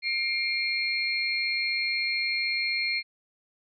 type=tone cluster; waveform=sine; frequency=2129 / 2365 / 4258 Hz; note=C7 / D7 / C8; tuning=+30 / +12 / +30 cents; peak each=-29 / -30 / -30 dBFS; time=0.02-3.03 s; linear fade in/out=50 ms; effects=none